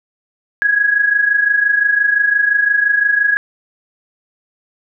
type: tone pair together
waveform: sine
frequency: 1642.2 / 1668 Hz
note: G#6 / G#6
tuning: -20 / +7 cents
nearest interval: unison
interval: 27 cents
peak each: -17 / -12 dBFS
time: 0.62-3.37 s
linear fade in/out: 0 ms
effects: none